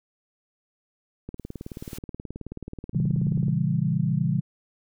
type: click train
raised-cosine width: 3 ms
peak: -22 dBFS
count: 42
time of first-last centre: 1.29-3.483 s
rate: 18.7 Hz
type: noise with exponential growth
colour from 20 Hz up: white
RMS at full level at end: -42 dBFS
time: 1.38-1.98 s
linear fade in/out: 0 ms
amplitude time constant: 130 ms
type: chord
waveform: sine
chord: A# diminished seventh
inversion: none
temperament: just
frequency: 116.54 / 139.85 / 167.82 / 201.4 Hz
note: A#2 / C#3 / E3 / G3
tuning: 0 / +16 / +31 / +47 cents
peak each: -30 / -25 / -25 / -29 dBFS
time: 2.93-4.41 s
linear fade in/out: 20 ms
effects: none

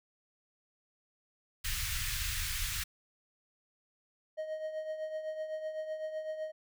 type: band-stop noise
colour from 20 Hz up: pink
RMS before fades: -35 dBFS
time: 1.64-2.84 s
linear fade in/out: 10 ms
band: 100 to 1600 Hz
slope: 24 dB/octave
type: tone with tremolo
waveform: triangle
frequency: 625 Hz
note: D#5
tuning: 8 cents sharp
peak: -31 dBFS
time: 4.37-6.52 s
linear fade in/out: 20 ms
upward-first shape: triangle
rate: 7.9 Hz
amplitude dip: 65%
effects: none

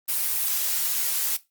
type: noise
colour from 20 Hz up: blue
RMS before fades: -25 dBFS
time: 0.08-1.37 s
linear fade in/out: 10 ms
effects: noise-tail reverb RT60 0.2 s tail -17 dB re dry + Opus 32 kbps

